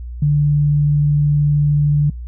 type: tone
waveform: sine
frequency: 146.83 Hz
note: D3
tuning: in tune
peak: -11 dBFS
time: 0.22-2.1 s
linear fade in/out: 5 ms
effects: noise-tail reverb RT60 0.2 s tail -26 dB re dry + added 60 Hz sine -26 dBFS peak until 2.27 s